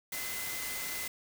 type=tone in noise; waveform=sine; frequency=2040 Hz; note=C7; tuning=44 cents flat; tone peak=-42 dBFS; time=0.12-1.08 s; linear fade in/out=5 ms; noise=white; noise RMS=-38 dBFS; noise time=0.12-1.08 s; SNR=-7 dB; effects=none